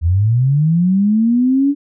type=linear sweep; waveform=sine; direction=up; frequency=77.78 to 289 Hz; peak=-10 dBFS; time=0.01-1.75 s; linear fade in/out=50 ms; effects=none